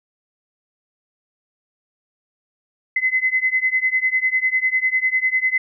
sine beating tone pair, 2035 / 2045 Hz, C7 / C7, -49 / -40 cents, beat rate 10 Hz, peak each -19 / -20 dBFS, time 2.96-5.58 s, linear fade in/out 5 ms, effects none

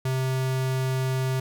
square tone, 130.81 Hz, C3, in tune, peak -24 dBFS, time 0.05-1.4 s, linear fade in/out 5 ms, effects none

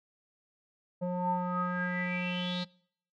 square tone with low-pass filter sweep, 179.2 Hz, F3, 45 cents sharp, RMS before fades -32 dBFS, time 1.01-2.65 s, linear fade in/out 20 ms, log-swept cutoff 650 to 4100 Hz, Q 9.8, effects noise-tail reverb RT60 0.6 s tail -24 dB re dry

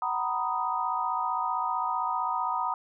sine chord, B major seventh, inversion second, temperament equal with one note detuned, 750.8 / 932.3 / 987.8 / 1244.5 Hz, F#5 / A#5 / B5 / D#6, +25 / 0 / 0 / 0 cents, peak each -34 / -31 / -32 / -31 dBFS, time 0.02-2.74 s, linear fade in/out 2 ms, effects none

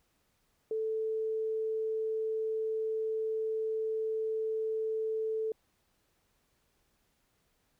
sine tone, 440 Hz, A4, in tune, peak -30 dBFS, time 0.71-5.52 s, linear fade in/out 2 ms, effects pink hiss -74 dBFS RMS until 7.79 s

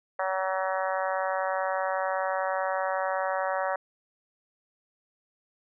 harmonic tone, 189 Hz, F#3, 37 cents sharp, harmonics 3 / 4 / 5 / 6 / 7 / 8 / 9 / 10, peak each -30 / -32 / -34 / -36 / -37 / -38 / -39 / -40 dBFS, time 0.19-3.76 s, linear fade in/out 5 ms, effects none

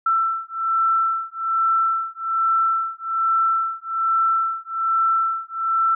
sine beating tone pair, 1335 / 1336.2 Hz, E6 / E6, +22 / +23 cents, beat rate 1.2 Hz, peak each -21 dBFS, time 0.06-5.95 s, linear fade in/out 5 ms, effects none

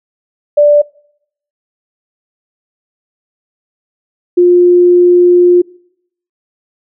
sine tone pair in turn, 587.3 / 354.3 Hz, D5 / F4, 0 / +25 cents, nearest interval major sixth, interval 875 cents, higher first, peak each -3 dBFS, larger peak neither, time 0.57-0.82 / 4.37-5.62 s, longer second, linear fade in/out 10 ms, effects noise-tail reverb RT60 0.7 s tail -24 dB re dry

